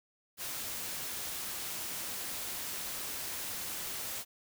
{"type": "noise", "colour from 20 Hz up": "white", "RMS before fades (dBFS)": -39, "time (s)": [0.37, 4.25], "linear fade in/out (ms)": 50, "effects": []}